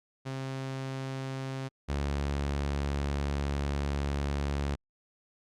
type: tone pair in turn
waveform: sawtooth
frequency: 133.3 / 70.88 Hz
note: C3 / C#2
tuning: +33 / +39 cents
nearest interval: major seventh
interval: 1094 cents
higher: first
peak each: -30 / -25 dBFS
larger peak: second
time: 0.25-1.69 / 1.88-4.76 s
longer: second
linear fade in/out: 20 ms
effects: low-pass 7000 Hz 12 dB/octave + Opus 48 kbps